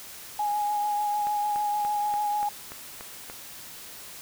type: tone with vibrato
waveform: sine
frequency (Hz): 830.6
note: G#5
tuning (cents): 0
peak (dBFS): -24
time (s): 0.39-2.49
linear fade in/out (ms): 5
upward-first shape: triangle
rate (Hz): 6.7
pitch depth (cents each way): 21
type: click train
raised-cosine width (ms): 0.5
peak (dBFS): -24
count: 8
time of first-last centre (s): 1.27-3.299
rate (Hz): 3.45
effects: white hiss -43 dBFS RMS until 4.21 s